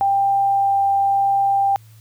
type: tone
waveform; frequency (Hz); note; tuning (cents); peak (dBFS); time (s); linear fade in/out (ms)
sine; 791; G5; +15; -14; 0.01-1.76; 0
effects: added 110 Hz sine -43 dBFS peak until 2 s + white hiss -55 dBFS RMS until 2 s